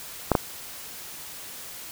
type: clicks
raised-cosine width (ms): 1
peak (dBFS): -4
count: 2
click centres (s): 0.317 / 0.352
effects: white hiss -40 dBFS RMS until 1.91 s